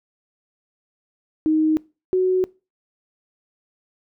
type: tone pair in turn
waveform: sine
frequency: 312.5 / 370.7 Hz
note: D#4 / F#4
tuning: +8 / +3 cents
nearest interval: minor third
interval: 295 cents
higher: second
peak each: -15 / -15 dBFS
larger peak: neither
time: 1.46-1.77 / 2.13-2.44 s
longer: neither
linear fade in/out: 0 ms
effects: noise-tail reverb RT60 0.3 s tail -23 dB re dry